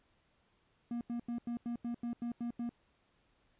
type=tone bursts; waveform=triangle; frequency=237.4 Hz; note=A#3; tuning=32 cents sharp; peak=-33 dBFS; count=10; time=0.91-2.693 s; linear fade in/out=2 ms; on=100 ms; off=87 ms; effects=pink hiss -73 dBFS RMS until 3.59 s + resampled to 8000 Hz